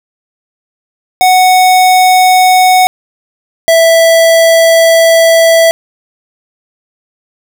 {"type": "tone pair in turn", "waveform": "square", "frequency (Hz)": [740, 659.3], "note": ["F#5", "E5"], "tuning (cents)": [0, 0], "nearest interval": "major second", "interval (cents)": 200, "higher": "first", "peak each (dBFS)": -4, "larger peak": "neither", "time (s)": [[1.21, 2.87], [3.68, 5.71]], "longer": "second", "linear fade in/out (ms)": 0, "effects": []}